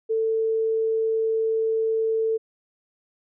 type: tone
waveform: sine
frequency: 445.3 Hz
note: A4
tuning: 21 cents sharp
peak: -20 dBFS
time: 0.09-2.38 s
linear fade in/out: 20 ms
effects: none